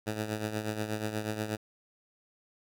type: tone with tremolo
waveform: 10% pulse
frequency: 107.5 Hz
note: A2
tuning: 40 cents flat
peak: -21 dBFS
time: 0.06-1.57 s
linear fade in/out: 20 ms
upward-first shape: triangle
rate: 8.3 Hz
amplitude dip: 70%
effects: none